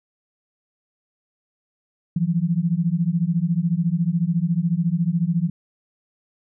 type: beating tone pair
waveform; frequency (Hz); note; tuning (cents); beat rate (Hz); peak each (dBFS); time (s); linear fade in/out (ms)
sine; 163.2 / 177.2; E3 / F3; -17 / +25; 14; -21; 2.16-5.5; 5
effects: none